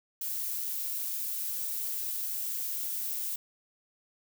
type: noise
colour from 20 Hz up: violet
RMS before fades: -34 dBFS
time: 0.21-3.36 s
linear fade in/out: 5 ms
effects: none